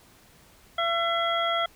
harmonic tone with a mistuned harmonic, 675 Hz, E5, 41 cents sharp, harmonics 1 / 2 / 3 / 5, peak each -27 / -27 / -33 / -30 dBFS, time 0.78-1.66 s, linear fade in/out 5 ms, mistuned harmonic 5, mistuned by -38 cents, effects pink hiss -56 dBFS RMS until 1.75 s

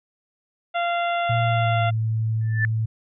harmonic tone, 691 Hz, F5, 19 cents flat, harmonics 1 / 2 / 3 / 4 / 5, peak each -22 / -28 / -32 / -34 / -36 dBFS, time 0.74-1.91 s, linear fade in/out 20 ms
sine tone with pitch glide, 116.54 to 111.02 Hz, A#2 to A2, 0 to +16 cents, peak -20 dBFS, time 1.29-2.86 s, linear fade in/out 10 ms, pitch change -84 cents, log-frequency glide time 1.42-1.87 s
sine tone with exponential growth, 1760 Hz, A6, in tune, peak -17 dBFS, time 2.41-2.65 s, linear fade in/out 1 ms, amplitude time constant 51 ms
effects none

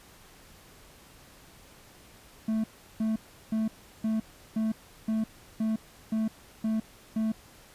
triangle tone bursts, 220 Hz, A3, in tune, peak -23 dBFS, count 10, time 2.48-7.32 s, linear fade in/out 5 ms, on 160 ms, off 360 ms, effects pink hiss -54 dBFS RMS until 7.74 s + resampled to 32000 Hz

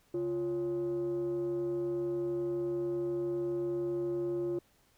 sine tone with frequency modulation, 349.2 Hz, F4, in tune, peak -29 dBFS, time 0.14-4.59 s, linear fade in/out 5 ms, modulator 209 Hz, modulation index 0.42, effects tanh soft clip ceiling -28 dBFS + pink hiss -68 dBFS RMS until 4.97 s

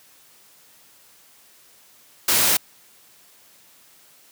white noise, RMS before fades -18 dBFS, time 2.28-2.57 s, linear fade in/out 5 ms, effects white hiss -53 dBFS RMS until 4.31 s + high-pass 100 Hz 12 dB/octave

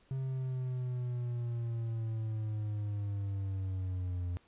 triangle linear sweep, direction down, 133.7 to 87.31 Hz, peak -31 dBFS, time 0.11-4.37 s, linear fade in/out 0 ms, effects pink hiss -67 dBFS RMS until 4.47 s + resampled to 8000 Hz

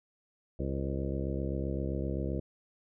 harmonic tone with a mistuned harmonic, 67.7 Hz, C#2, 40 cents flat, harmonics 1 / 2 / 3 / 4 / 5 / 6 / 7 / 8 / 9, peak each -35 / -37 / -39 / -42 / -39 / -44 / -43 / -44 / -46 dBFS, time 0.59-2.4 s, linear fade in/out 5 ms, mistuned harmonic 8, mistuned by -43 cents, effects none

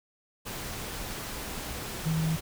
sine tone in noise, 160 Hz, D#3, 49 cents sharp, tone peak -25 dBFS, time 2.05-2.37 s, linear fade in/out 20 ms, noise pink, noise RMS -37 dBFS, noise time 0.45-2.41 s, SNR +9 dB, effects none

